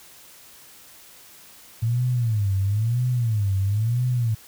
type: tone with vibrato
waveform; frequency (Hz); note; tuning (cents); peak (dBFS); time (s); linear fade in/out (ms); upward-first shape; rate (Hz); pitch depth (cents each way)
sine; 110.1; A2; +2; -19; 1.82-4.35; 10; sine; 1; 230
effects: white hiss -48 dBFS RMS until 4.47 s